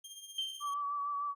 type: tone with tremolo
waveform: 20% pulse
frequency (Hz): 3200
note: G7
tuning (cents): +35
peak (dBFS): -39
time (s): 0.04-0.74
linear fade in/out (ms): 5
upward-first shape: triangle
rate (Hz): 16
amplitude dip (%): 65
type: tone with exponential decay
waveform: sine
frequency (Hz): 3136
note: G7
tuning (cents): 0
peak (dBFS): -30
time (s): 0.38-0.82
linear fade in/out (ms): 5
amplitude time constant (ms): 94
type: tone with vibrato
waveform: sine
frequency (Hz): 1149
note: D6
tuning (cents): -38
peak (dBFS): -33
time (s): 0.6-1.35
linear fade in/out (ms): 50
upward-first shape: triangle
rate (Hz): 6.6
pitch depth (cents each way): 35
effects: none